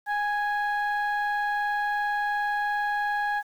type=tone pair together; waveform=sine; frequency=824.9 / 1661.2 Hz; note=G#5 / G#6; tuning=-12 / 0 cents; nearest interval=octave; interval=1212 cents; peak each=-24 / -26 dBFS; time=0.06-3.43 s; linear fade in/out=50 ms; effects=tanh soft clip ceiling -21 dBFS + 9-bit